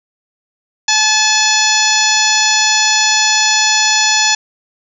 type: harmonic tone with a mistuned harmonic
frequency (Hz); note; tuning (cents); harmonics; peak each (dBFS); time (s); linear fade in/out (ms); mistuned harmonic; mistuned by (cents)
862; A5; -36; 1 / 2 / 3 / 4 / 5 / 6 / 7 / 8; -18 / -18 / -18 / -18 / -18 / -18 / -18 / -18; 0.88-4.35; 5; 7; -41
effects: none